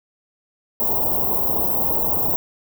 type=band-stop noise; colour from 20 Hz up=white; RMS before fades=-20 dBFS; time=0.8-2.36 s; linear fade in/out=0 ms; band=1000 to 15000 Hz; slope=48 dB/octave; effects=none